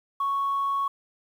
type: tone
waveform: sine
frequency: 1108.7 Hz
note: C#6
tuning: in tune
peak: -22 dBFS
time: 0.2-0.88 s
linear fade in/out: 5 ms
effects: tanh soft clip ceiling -20 dBFS + 9-bit